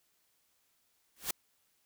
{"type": "noise with exponential growth", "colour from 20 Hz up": "white", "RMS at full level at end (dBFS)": -29, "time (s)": [1.16, 1.31], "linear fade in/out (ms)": 5, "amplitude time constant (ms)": 32, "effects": ["white hiss -74 dBFS RMS until 1.85 s"]}